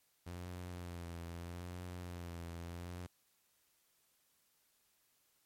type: tone with vibrato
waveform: sawtooth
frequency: 87.2 Hz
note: F2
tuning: 2 cents flat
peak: -40 dBFS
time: 0.26-3.07 s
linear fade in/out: 10 ms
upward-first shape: sine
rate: 0.78 Hz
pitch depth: 48 cents each way
effects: white hiss -75 dBFS RMS until 5.45 s + MP3 64 kbps